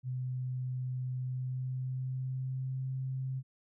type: tone with pitch glide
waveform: sine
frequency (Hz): 127.5 to 131.39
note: C3 to C3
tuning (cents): -44 to +8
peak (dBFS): -33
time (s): 0.03-3.43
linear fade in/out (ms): 50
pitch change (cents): +52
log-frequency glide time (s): 1.17-2.89
effects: none